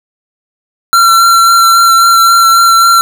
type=tone with vibrato; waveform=square; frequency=1360 Hz; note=F6; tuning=46 cents flat; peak=-4 dBFS; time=0.93-3.01 s; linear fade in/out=0 ms; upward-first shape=sine; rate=3.7 Hz; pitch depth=14 cents each way; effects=none